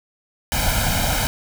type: noise with comb filter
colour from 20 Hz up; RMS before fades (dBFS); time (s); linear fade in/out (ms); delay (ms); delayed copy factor
pink; -20; 0.52-1.27; 0; 1.3; +0.9
effects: none